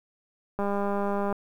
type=click train; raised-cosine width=1 ms; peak=-16 dBFS; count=149; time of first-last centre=0.59-1.326 s; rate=201 Hz; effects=9-bit